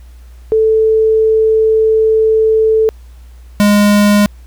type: tone pair in turn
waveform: sine / square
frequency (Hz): 440 / 206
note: A4 / G#3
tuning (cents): 0 / -14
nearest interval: octave + minor second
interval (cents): 1314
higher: first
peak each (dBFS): -7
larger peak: neither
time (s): 0.52-2.89 / 3.6-4.26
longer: first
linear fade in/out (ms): 0
effects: added 60 Hz sine -33 dBFS peak until 4.46 s + pink hiss -51 dBFS RMS until 4.46 s